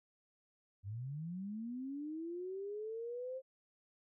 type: linear sweep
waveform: sine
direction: up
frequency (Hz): 92.8 to 530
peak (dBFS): -40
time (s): 0.83-3.42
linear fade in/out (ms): 50
effects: none

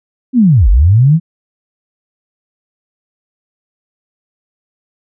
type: linear two-way sweep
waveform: sine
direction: down then up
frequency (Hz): 267 to 42.09 to 171.8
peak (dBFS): -4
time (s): 0.33-1.2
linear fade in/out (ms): 50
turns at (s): 0.69
effects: none

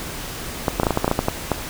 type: clicks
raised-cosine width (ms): 1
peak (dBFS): -3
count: 12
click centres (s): 0.682 / 0.799 / 0.833 / 0.868 / 0.907 / 0.974 / 1.045 / 1.079 / 1.114 / 1.191 / 1.284 / 1.517
effects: pink hiss -31 dBFS RMS until 1.69 s

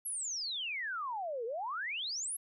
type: exponential two-way sweep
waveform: sine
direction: down then up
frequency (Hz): 11580 to 439.1 to 11580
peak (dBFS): -35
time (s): 0.05-2.37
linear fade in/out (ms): 10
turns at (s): 1.45
effects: none

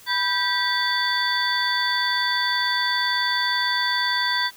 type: tone cluster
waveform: sine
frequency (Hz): 985 / 1573 / 1948 / 3474 / 4559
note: B5 / G6 / B6 / A7 / C#8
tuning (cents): -5 / +6 / -24 / -23 / +48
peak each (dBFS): -26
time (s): 0.06-4.51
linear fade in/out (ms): 50
effects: tanh soft clip ceiling -9 dBFS + white hiss -48 dBFS RMS until 4.56 s

